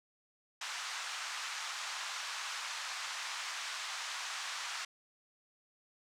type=band-pass noise; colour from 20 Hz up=pink; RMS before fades=-41 dBFS; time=0.61-4.85 s; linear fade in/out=5 ms; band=980 to 7300 Hz; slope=24 dB/octave; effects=none